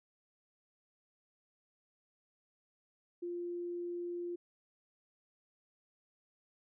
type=tone; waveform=sine; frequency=348.9 Hz; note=F4; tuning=2 cents flat; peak=-37 dBFS; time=3.22-4.36 s; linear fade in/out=10 ms; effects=none